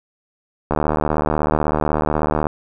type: click train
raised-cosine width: 1 ms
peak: -4 dBFS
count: 135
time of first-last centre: 0.71-2.469 s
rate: 76.2 Hz
effects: none